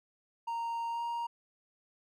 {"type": "tone with pitch glide", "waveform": "triangle", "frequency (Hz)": [928, 938.2], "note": ["A#5", "A#5"], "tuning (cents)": [-8, 11], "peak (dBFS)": -31, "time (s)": [0.47, 1.27], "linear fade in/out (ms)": 10, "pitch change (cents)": 19, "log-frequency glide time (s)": [0.9, 1.02], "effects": []}